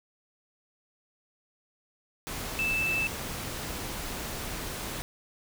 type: tone in noise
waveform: sine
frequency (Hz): 2637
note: E7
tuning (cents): 0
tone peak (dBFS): -26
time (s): 2.59-3.07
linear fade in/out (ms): 0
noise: pink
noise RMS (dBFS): -36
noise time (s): 2.27-5.02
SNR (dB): +7
effects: none